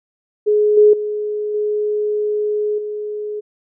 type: tone with level steps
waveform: sine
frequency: 420.5 Hz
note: G#4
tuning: 22 cents sharp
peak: -11 / -6 / -19 / -16 / -22 dBFS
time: 0.46-3.41 s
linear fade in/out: 20 ms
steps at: 0.77 / 0.93 / 1.54 / 2.78 s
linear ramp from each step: 5 ms
effects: none